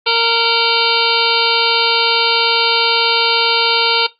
harmonic tone with a mistuned harmonic, 462.3 Hz, A#4, 14 cents flat, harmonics 1 / 2 / 3 / 5 / 6 / 7 / 8 / 9 / 10, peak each -20 / -20 / -20 / -20 / -20 / -20 / -20 / -20 / -20 dBFS, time 0.06-4.07 s, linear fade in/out 10 ms, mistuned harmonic 7, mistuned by -89 cents, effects noise-tail reverb RT60 0.2 s tail -19 dB re dry + Opus 32 kbps

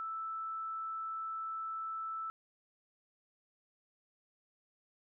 sine tone, 1318.5 Hz, E6, in tune, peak -37 dBFS, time 0-2.3 s, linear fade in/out 0 ms, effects none

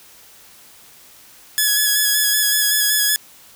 5% pulse tone with vibrato, 1691 Hz, G#6, 31 cents sharp, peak -4 dBFS, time 1.58-3.16 s, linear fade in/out 0 ms, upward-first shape square, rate 5.3 Hz, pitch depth 21 cents each way, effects white hiss -46 dBFS RMS until 3.55 s

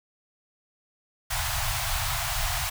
pink band-stop noise, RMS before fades -28 dBFS, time 1.3-2.7 s, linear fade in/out 10 ms, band 140 to 640 Hz, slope 96 dB/octave, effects none

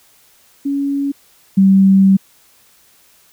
sine tone pair in turn, 280 / 193.21 Hz, C#4 / G3, +18 / -25 cents, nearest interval tritone, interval 643 cents, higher first, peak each -15 / -6 dBFS, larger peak second, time 0.65-1.12 / 1.57-2.17 s, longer second, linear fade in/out 10 ms, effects white hiss -51 dBFS RMS until 3.32 s

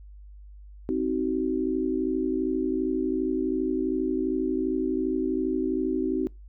sine chord, C diminished, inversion none, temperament just, 261.6 / 314 / 376.7 Hz, C4 / Eb4 / Gb4, 0 / +16 / +31 cents, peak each -28 dBFS, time 0.89-6.27 s, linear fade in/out 0 ms, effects noise-tail reverb RT60 0.2 s tail -24 dB re dry + added 50 Hz sine -43 dBFS peak until 6.48 s

